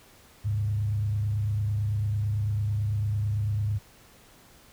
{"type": "tone with frequency modulation", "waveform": "sine", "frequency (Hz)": 103.83, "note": "G#2", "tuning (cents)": 0, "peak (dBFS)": -24, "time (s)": [0.44, 3.79], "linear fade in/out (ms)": 20, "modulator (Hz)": 29, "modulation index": 0.45, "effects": ["pink hiss -55 dBFS RMS until 4.72 s"]}